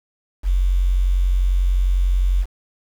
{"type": "tone with quantisation", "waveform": "sine", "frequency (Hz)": 45.61, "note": "F#1", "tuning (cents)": -24, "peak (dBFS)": -14, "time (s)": [0.43, 2.46], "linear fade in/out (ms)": 50, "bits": 7, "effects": []}